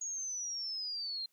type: linear sweep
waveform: sine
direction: down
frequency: 6690 to 4132 Hz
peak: -36 dBFS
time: 0.01-1.26 s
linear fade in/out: 5 ms
effects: white hiss -75 dBFS RMS until 1.32 s + high-pass 150 Hz 12 dB/octave